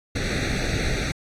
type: noise with comb filter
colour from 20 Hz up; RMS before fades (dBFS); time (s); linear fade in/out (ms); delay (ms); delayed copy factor
pink; -24; 0.15-1.12; 10; 0.49; +1
effects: low-pass 5000 Hz 12 dB/octave + AAC 64 kbps